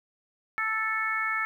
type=harmonic tone; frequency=440 Hz; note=A4; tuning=in tune; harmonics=2 / 3 / 4 / 5; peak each=-41 / -30 / -30 / -31 dBFS; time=0.58-1.45 s; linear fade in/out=0 ms; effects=10-bit